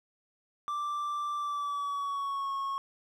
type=tone with pitch glide; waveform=triangle; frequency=1174.7 to 1096 Hz; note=D6 to C#6; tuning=0 to -20 cents; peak=-29 dBFS; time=0.68-2.78 s; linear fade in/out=0 ms; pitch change=-120 cents; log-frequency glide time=1.37-2.53 s; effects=none